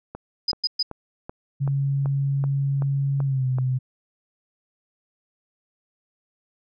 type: click train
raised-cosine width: 1 ms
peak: -20 dBFS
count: 10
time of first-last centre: 0.15-3.585 s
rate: 2.62 Hz
type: tone bursts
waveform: sine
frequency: 4978 Hz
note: D#8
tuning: in tune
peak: -19 dBFS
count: 3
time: 0.48-0.828 s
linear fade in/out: 5 ms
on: 36 ms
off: 120 ms
type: tone with pitch glide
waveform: sine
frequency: 138.59 to 128.56 Hz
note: C#3 to C3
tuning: 0 to -30 cents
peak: -20 dBFS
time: 1.6-3.79 s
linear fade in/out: 20 ms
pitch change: -130 cents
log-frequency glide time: 3.24-3.46 s
effects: none